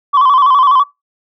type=tone with vibrato; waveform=sine; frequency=1085 Hz; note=C#6; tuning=37 cents flat; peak=-4 dBFS; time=0.13-0.84 s; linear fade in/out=20 ms; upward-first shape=square; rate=12 Hz; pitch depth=84 cents each way; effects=noise-tail reverb RT60 0.2 s tail -22 dB re dry + tanh soft clip ceiling -4 dBFS